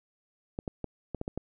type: clicks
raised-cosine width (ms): 2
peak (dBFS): -20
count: 7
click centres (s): 0.589 / 0.678 / 0.843 / 1.147 / 1.214 / 1.279 / 1.376
effects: none